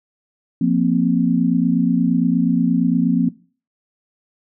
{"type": "chord", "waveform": "sine", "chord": "F suspended fourth", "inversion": "none", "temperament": "equal", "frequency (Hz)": [174.61, 233.1, 261.6], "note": ["F3", "Bb3", "C4"], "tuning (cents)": [0, 0, 0], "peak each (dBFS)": -18, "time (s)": [0.61, 3.29], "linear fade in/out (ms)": 5, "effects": ["noise-tail reverb RT60 0.4 s tail -20 dB re dry"]}